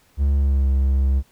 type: tone with pitch glide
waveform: triangle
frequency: 70.1 to 67.32 Hz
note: C#2 to C2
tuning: +20 to +50 cents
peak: -13 dBFS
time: 0.17-1.23 s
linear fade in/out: 50 ms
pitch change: -70 cents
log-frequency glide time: 0.35-0.67 s
effects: pink hiss -58 dBFS RMS until 1.31 s